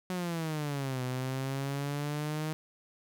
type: exponential two-way sweep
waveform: sawtooth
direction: down then up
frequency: 185 to 126.1 to 156.8 Hz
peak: -28 dBFS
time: 0.1-2.53 s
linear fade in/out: 0 ms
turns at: 1.03 s
effects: none